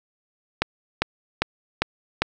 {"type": "click train", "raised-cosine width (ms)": 0.3, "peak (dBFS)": -3, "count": 5, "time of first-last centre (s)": [0.62, 2.22], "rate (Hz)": 2.5, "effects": []}